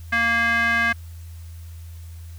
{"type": "tone with band-pass filter", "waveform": "square", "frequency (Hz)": 232, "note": "A#3", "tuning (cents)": -8, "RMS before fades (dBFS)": -20, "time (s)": [0.12, 0.93], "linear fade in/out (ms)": 10, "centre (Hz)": 1800, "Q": 5.2, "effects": ["added 83 Hz sine -35 dBFS peak until 2.38 s", "white hiss -53 dBFS RMS until 2.38 s"]}